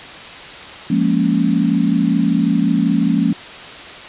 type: chord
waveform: sine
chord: Bb minor seventh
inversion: second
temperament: equal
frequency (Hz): 174.61 / 207.7 / 233.1 / 277.2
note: F3 / Ab3 / Bb3 / Db4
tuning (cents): 0 / 0 / 0 / 0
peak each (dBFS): -18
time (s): 0.9-3.33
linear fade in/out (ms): 5
effects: white hiss -33 dBFS RMS until 4.08 s + resampled to 8000 Hz